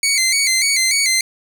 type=tone with vibrato; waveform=15% pulse; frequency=2155 Hz; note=C#7; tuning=49 cents flat; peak=-7 dBFS; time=0.03-1.21 s; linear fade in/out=2 ms; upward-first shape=square; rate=3.4 Hz; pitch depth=69 cents each way; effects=none